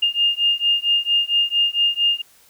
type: beating tone pair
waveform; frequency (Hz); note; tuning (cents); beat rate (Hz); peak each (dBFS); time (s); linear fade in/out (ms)
sine; 2820 / 2824.4; F7 / F7; +16 / +19; 4.4; -19 / -19; 0.02-2.22; 10
effects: white hiss -53 dBFS RMS until 2.49 s